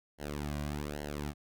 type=tone with flanger; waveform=sawtooth; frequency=73.42 Hz; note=D2; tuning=in tune; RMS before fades=-38 dBFS; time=0.18-1.34 s; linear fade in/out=50 ms; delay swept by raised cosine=0.82 to 2.32 ms; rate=1.2 Hz; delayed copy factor=-0.9; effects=none